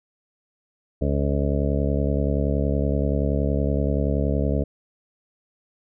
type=harmonic tone; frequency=70.6 Hz; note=C#2; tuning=32 cents sharp; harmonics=1 / 2 / 3 / 4 / 6 / 7 / 8 / 9; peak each=-23 / -26 / -28 / -29 / -31 / -31 / -32 / -33 dBFS; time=1.01-4.64 s; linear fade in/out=10 ms; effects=none